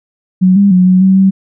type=tone with pitch steps; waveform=sine; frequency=185.1 / 200.2 / 182.5 / 184.6 / 190.3 / 192.1 Hz; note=F#3 / G3 / F#3 / F#3 / F#3 / G3; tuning=+1 / +37 / -24 / -4 / +49 / -35 cents; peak=-4 dBFS; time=0.41-1.31 s; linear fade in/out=20 ms; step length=150 ms; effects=none